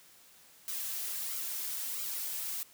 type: noise with flanger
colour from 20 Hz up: blue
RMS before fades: -37 dBFS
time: 0.68-2.63 s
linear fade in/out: 0 ms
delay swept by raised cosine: 1.1 to 3.8 ms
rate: 1.5 Hz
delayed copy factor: -0.55
effects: white hiss -59 dBFS RMS until 2.73 s + high-pass 60 Hz 12 dB/octave